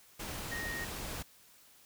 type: tone in noise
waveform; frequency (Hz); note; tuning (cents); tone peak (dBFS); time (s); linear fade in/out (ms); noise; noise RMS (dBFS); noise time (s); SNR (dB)
sine; 1864.7; A#6; 0; -38; 0.51-0.85; 10; pink; -41; 0.19-1.23; 0
effects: white hiss -61 dBFS RMS until 1.85 s